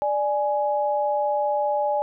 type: tone pair together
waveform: sine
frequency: 590 / 835 Hz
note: D5 / G#5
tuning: +8 / +9 cents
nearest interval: tritone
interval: 601 cents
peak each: -23 dBFS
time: 0.02-2.02 s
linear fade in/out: 0 ms
effects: none